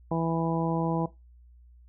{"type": "harmonic tone", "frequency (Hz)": 164.81, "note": "E3", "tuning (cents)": 0, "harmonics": [1, 2, 3, 4, 5, 6], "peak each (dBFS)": [-28, -31, -33, -34, -35, -36], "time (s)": [0.11, 1.06], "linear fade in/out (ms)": 5, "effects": ["noise-tail reverb RT60 0.2 s tail -17 dB re dry", "added 60 Hz sine -51 dBFS peak until 1.88 s"]}